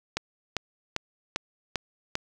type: click train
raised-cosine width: 0.2 ms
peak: -10 dBFS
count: 6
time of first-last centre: 0.17-2.154 s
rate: 2.52 Hz
effects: none